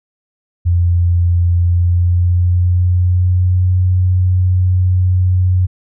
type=tone with pitch glide; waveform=sine; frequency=87 to 91.48 Hz; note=F2 to F#2; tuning=-6 to -19 cents; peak=-9 dBFS; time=0.65-5.67 s; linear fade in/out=20 ms; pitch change=+87 cents; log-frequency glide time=1.56-3.77 s; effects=none